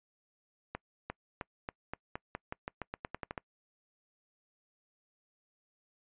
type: accelerating click train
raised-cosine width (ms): 0.5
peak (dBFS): -22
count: 16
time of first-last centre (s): 0.75-3.378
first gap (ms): 350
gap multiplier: 0.89
effects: noise-tail reverb RT60 0.1 s tail -25 dB re dry + resampled to 8000 Hz